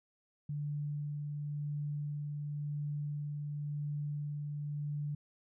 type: tone with tremolo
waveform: sine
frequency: 146.83 Hz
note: D3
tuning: in tune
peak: -34 dBFS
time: 0.49-5.15 s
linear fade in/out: 5 ms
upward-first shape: sine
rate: 0.94 Hz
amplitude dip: 25%
effects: none